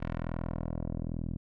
10% pulse tone with low-pass filter sweep, 41.2 Hz, E1, in tune, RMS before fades -35 dBFS, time 0-1.37 s, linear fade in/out 10 ms, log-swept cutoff 2400 to 250 Hz, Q 0.91, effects none

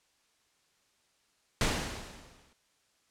pink noise with exponential decay, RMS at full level -26 dBFS, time 1.61-2.53 s, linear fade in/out 1 ms, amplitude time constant 200 ms, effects white hiss -71 dBFS RMS until 3.1 s + low-pass 8000 Hz 12 dB/octave

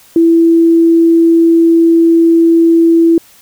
sine tone, 332.2 Hz, E4, 13 cents sharp, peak -4 dBFS, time 0.16-3.18 s, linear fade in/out 2 ms, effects white hiss -43 dBFS RMS until 3.41 s

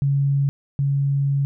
sine tone pair in turn, 139.6 / 139.6 Hz, C#3 / C#3, +13 / +13 cents, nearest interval unison, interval 0 cents, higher neither, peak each -16 / -17 dBFS, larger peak first, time 0.02-0.49 / 0.79-1.45 s, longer second, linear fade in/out 0 ms, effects none

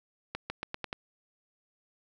accelerating click train, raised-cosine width 0.3 ms, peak -18 dBFS, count 6, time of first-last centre 0.35-0.929 s, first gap 150 ms, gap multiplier 0.87, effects none

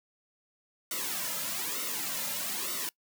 white noise with flanger, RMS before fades -34 dBFS, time 0.91-2.89 s, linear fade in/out 2 ms, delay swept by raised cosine 1.2 to 2.7 ms, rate 1.1 Hz, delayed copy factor -0.8, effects noise-tail reverb RT60 0.1 s tail -23 dB re dry + high-pass 150 Hz 12 dB/octave

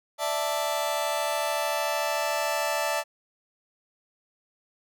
sawtooth chord, D suspended second, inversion none, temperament just, 587.3 / 660.7 / 881 Hz, D5 / E5 / A5, 0 / +4 / +2 cents, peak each -26 / -26 / -26 dBFS, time 0.18-3.04 s, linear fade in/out 50 ms, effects none

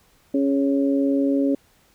harmonic tone, 138.59 Hz, C#3, in tune, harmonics 2 / 3 / 4, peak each -18 / -27 / -26 dBFS, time 0.34-1.55 s, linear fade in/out 5 ms, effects pink hiss -59 dBFS RMS until 1.94 s

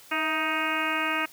harmonic tone with a mistuned harmonic, 313 Hz, D#4, 10 cents sharp, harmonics 1 / 2 / 3 / 4 / 5 / 6 / 7 / 8 / 9, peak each -34 / -36 / -34 / -31 / -32 / -35 / -33 / -32 / -36 dBFS, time 0.11-1.26 s, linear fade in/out 10 ms, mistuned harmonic 2, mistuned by +58 cents, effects white hiss -51 dBFS RMS until 1.32 s + high-pass 100 Hz 12 dB/octave

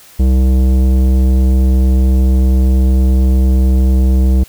triangle tone with tanh clipping, 64.6 Hz, C2, 21 cents flat, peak -9 dBFS, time 0.19-4.44 s, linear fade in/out 10 ms, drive 18 dB, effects white hiss -41 dBFS RMS until 4.48 s

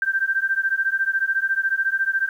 sine beating tone pair, 1564 / 1578 Hz, G6 / G6, -4 / +11 cents, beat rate 14 Hz, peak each -22 dBFS, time 0.02-2.29 s, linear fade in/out 2 ms, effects 9-bit

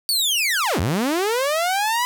sawtooth linear two-way sweep, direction down then up, 4601 to 72.4 to 999 Hz, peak -15 dBFS, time 0.09-2.05 s, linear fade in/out 0 ms, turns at 0.8 s, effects none

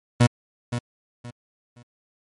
30% pulse tone with echo, 120.5 Hz, B2, 42 cents flat, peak -10 dBFS, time 0.2-0.27 s, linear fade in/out 10 ms, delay 520 ms, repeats 3, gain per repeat -11 dB, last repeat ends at 1.83 s, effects MP3 48 kbps

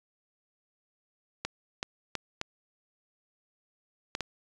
clicks, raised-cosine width 0.2 ms, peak -14 dBFS, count 6, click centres 1.45 / 1.829 / 2.153 / 2.414 / 4.151 / 4.207 s, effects resampled to 22050 Hz

